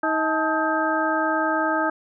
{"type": "harmonic tone with a mistuned harmonic", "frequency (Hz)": 316.5, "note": "D#4", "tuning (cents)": 30, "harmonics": [1, 2, 3, 4, 5], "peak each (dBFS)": [-26, -26, -26, -26, -26], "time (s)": [0.03, 1.9], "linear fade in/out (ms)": 5, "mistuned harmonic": 3, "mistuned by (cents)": -140, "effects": []}